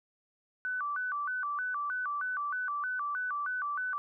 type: tone with vibrato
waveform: sine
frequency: 1321 Hz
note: E6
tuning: 3 cents sharp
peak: -31 dBFS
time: 0.65-3.98 s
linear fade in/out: 0 ms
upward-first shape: square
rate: 3.2 Hz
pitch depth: 220 cents each way
effects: none